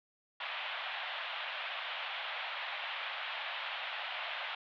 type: band-pass noise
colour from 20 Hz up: white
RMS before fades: -40 dBFS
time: 0.4-4.55 s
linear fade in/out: 5 ms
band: 610 to 3500 Hz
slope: 48 dB/octave
effects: none